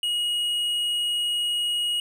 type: tone with tanh clipping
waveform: sine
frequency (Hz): 2892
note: F#7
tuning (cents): -40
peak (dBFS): -24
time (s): 0.03-2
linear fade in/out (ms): 2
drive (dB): 8
effects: none